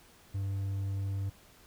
triangle tone, 98 Hz, G2, in tune, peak -29 dBFS, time 0.34-1.3 s, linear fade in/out 10 ms, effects pink hiss -59 dBFS RMS until 1.66 s

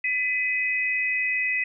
sine tone pair together, 2003 / 2527 Hz, B6 / D#7, +24 / +26 cents, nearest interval major third, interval 402 cents, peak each -25 dBFS, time 0.04-1.64 s, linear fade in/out 5 ms, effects none

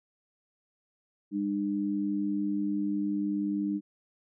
sine tone pair together, 201.4 / 301.8 Hz, G3 / D4, +47 / +47 cents, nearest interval perfect fifth, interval 700 cents, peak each -31 / -29 dBFS, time 1.31-3.81 s, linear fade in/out 50 ms, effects none

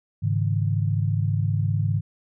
sine chord, Ab suspended fourth, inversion none, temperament equal with one note detuned, 103.83 / 138.59 / 158.19 Hz, Ab2 / Db3 / Eb3, 0 / 0 / +29 cents, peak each -22 / -26 / -27 dBFS, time 0.22-2.01 s, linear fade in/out 20 ms, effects none

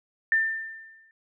sine tone with exponential decay, 1791 Hz, A6, 30 cents sharp, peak -17 dBFS, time 0.32-1.11 s, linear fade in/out 1 ms, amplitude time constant 170 ms, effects none

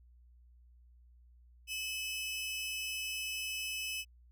sawtooth tone pair together, 2587 / 2997 Hz, E7 / F#7, -33 / +22 cents, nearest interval minor third, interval 255 cents, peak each -35 / -38 dBFS, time 1.67-4.05 s, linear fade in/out 50 ms, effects added 60 Hz sine -58 dBFS peak until 4.31 s

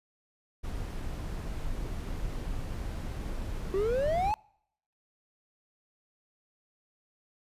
brown noise, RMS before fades -35 dBFS, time 0.63-4.33 s, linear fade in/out 20 ms
triangle exponential sweep, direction up, 373.8 to 880 Hz, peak -24 dBFS, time 3.74-4.34 s, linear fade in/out 0 ms
effects noise-tail reverb RT60 0.7 s tail -26 dB re dry + resampled to 32000 Hz

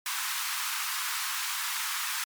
pink high-pass noise, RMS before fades -32 dBFS, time 0.06-2.24 s, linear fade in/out 2 ms, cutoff 970 Hz, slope 48 dB/octave, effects MP3 96 kbps

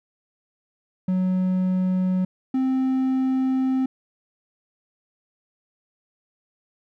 triangle tone pair in turn, 185 / 261.6 Hz, F#3 / C4, 0 / 0 cents, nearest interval tritone, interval 600 cents, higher second, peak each -17 dBFS, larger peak neither, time 1.08-2.25 / 2.54-3.86 s, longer second, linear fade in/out 5 ms, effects none

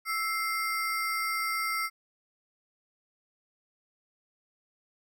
square ring-modulated tone, 1709 Hz, G#6, 49 cents sharp, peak -26 dBFS, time 0.05-1.9 s, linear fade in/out 50 ms, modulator 392 Hz, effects none

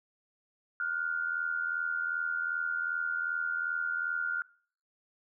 sine tone pair together, 1410.4 / 1493 Hz, F6 / F#6, +17 / +15 cents, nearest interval minor second, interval 98 cents, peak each -31 / -35 dBFS, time 0.8-4.42 s, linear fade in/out 2 ms, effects noise-tail reverb RT60 0.5 s tail -22 dB re dry

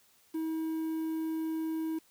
triangle tone with quantisation, 320.2 Hz, D#4, 50 cents sharp, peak -29 dBFS, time 0.34-1.99 s, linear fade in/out 10 ms, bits 9, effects white hiss -65 dBFS RMS until 2.1 s

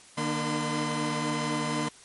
sawtooth tone cluster, 152.2 / 234 / 300.4 / 1022 Hz, D#3 / A#3 / D4 / C6, -38 / +7 / +39 / -41 cents, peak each -29 dBFS, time 0.17-1.89 s, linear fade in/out 10 ms, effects white hiss -52 dBFS RMS until 2.04 s + MP3 48 kbps

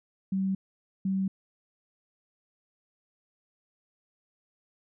sine tone pair in turn, 191.9 / 191.9 Hz, G3 / G3, -37 / -37 cents, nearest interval unison, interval 0 cents, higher neither, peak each -25 dBFS, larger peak neither, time 0.32-0.55 / 1.05-1.28 s, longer neither, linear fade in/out 5 ms, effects none

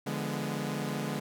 sawtooth chord, D diminished seventh, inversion none, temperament equal with one note detuned, 146.83 / 172.21 / 207.7 / 246.9 Hz, D3 / F3 / Ab3 / Cb4, 0 / -24 / 0 / 0 cents, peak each -32 / -36 / -32 / -35 dBFS, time 0.06-1.2 s, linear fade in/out 10 ms, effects none

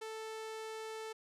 sawtooth tone, 440.5 Hz, A4, 2 cents sharp, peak -38 dBFS, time 0.01-1.13 s, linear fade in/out 10 ms, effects low-pass 10000 Hz 12 dB/octave

